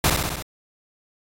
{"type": "noise with echo", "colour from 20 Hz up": "pink", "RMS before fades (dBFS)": -18, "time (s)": [0.04, 0.1], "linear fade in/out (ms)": 2, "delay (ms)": 65, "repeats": 5, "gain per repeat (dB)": -3, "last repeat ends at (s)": 0.425, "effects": ["AAC 48 kbps"]}